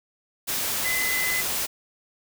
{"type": "tone in noise", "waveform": "sine", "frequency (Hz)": 2026, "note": "B6", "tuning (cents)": 44, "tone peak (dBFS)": -25, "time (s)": [0.84, 1.42], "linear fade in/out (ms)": 20, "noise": "white", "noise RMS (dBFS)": -27, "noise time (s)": [0.47, 1.67], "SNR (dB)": -1, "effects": []}